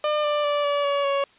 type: tone with pitch steps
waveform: 30% pulse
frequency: 601 / 592 / 583.2 / 574.5 / 566 / 557.5 Hz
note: D5 / D5 / D5 / D5 / C#5 / C#5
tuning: +40 / +14 / -12 / -38 / +36 / +10 cents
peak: -18 dBFS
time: 0.04-1.24 s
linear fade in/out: 2 ms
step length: 200 ms
effects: white hiss -56 dBFS RMS until 1.38 s + resampled to 8000 Hz